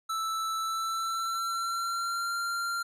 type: tone with pitch glide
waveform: square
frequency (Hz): 1318.5 to 1383.3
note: E6 to F6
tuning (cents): 0 to -17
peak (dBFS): -30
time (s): 0.09-2.83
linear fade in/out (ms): 10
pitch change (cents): +83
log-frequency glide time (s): 0.58-2.34
effects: low-pass 12000 Hz 12 dB/octave